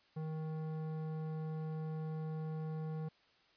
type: tone with tanh clipping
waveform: triangle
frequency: 157.2 Hz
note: D#3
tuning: 18 cents sharp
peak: -40 dBFS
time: 0.16-3.09 s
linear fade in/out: 10 ms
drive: 18 dB
effects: white hiss -69 dBFS RMS until 3.56 s + resampled to 11025 Hz